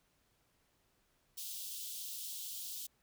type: high-pass noise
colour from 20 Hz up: white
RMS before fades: -44 dBFS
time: 1.37-2.87 s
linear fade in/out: 10 ms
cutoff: 3000 Hz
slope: 48 dB/octave
effects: pink hiss -75 dBFS RMS until 3.02 s